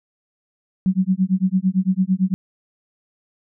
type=tone with tremolo; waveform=sine; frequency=187.8 Hz; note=F#3; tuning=26 cents sharp; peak=-12 dBFS; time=0.86-2.34 s; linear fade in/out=0 ms; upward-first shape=sine; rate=8.9 Hz; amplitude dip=100%; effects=none